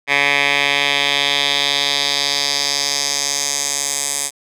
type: tone with band-pass filter sweep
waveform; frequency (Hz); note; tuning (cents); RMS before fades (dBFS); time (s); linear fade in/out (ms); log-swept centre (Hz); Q
10% pulse; 141.9; C#3; +41; -18; 0.07-4.31; 50; 2300 to 8200; 2.4
effects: none